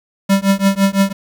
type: tone with tremolo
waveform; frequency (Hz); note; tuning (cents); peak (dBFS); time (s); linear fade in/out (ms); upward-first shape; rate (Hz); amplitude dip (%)
square; 196; G3; 0; -8; 0.29-1.13; 10; triangle; 5.9; 100
effects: 7-bit